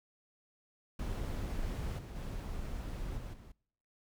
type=noise with level steps; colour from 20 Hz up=brown; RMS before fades=-37 / -44 / -40 / -43 / -52 dBFS; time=0.99-3.52 s; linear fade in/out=5 ms; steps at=1.98 / 2.15 / 3.17 / 3.33 s; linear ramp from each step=10 ms; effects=noise-tail reverb RT60 0.7 s tail -26 dB re dry